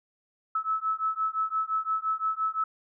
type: beating tone pair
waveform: sine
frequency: 1299 / 1304.8 Hz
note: E6 / E6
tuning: -26 / -18 cents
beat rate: 5.8 Hz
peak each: -29 dBFS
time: 0.55-2.64 s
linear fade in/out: 5 ms
effects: none